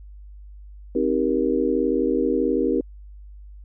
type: chord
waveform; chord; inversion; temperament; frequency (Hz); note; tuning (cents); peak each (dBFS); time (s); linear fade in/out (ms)
sine; C minor seventh; none; just; 261.6 / 314 / 392.4 / 470.9; C4 / Eb4 / G4 / Bb4; 0 / +16 / +2 / +18; -24; 0.95-2.81; 5
effects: added 50 Hz sine -39 dBFS peak until 3.64 s